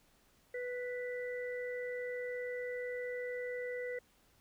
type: harmonic tone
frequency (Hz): 493.9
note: B4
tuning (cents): 0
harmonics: 1 / 3 / 4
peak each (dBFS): -38 / -53 / -44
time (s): 0.54-3.99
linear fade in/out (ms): 5
effects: pink hiss -69 dBFS RMS until 4.4 s